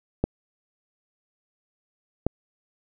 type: clicks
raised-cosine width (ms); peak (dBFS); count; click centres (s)
2; -8; 2; 0.24 / 2.266
effects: none